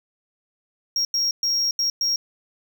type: tone bursts at uneven times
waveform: triangle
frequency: 5588 Hz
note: F8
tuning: in tune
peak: -18 dBFS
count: 5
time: 0.96-1.05 / 1.14-1.31 / 1.43-1.71 / 1.79-1.9 / 2.01-2.16 s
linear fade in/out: 2 ms
effects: none